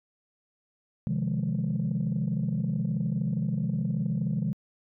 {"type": "chord", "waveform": "sine", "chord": "F minor seventh", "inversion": "second", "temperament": "equal", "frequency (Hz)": [130.81, 155.56, 174.61, 207.7], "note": ["C3", "Eb3", "F3", "Ab3"], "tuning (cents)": [0, 0, 0, 0], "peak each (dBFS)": -30, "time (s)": [1.07, 4.53], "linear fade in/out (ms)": 0, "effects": ["tanh soft clip ceiling -20 dBFS"]}